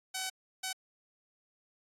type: tone bursts at uneven times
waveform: 5% pulse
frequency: 755 Hz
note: F#5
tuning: 35 cents sharp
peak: -23 dBFS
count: 2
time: 0.14-0.3 / 0.63-0.73 s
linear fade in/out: 10 ms
effects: AAC 48 kbps